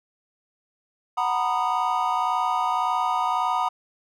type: chord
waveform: triangle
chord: B major seventh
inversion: second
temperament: just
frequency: 740.8 / 926 / 987.8 / 1234.7 Hz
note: F#5 / A#5 / B5 / D#6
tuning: +2 / -12 / 0 / -14 cents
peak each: -25 dBFS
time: 1.17-3.69 s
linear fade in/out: 10 ms
effects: none